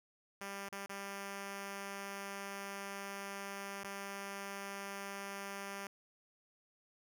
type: tone with dropouts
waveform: 5% pulse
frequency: 198.1 Hz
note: G3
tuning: 18 cents sharp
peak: -31 dBFS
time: 0.41-5.87 s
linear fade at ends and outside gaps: 2 ms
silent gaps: 0.688-0.725 / 0.861-0.894 / 3.834-3.843 s
effects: none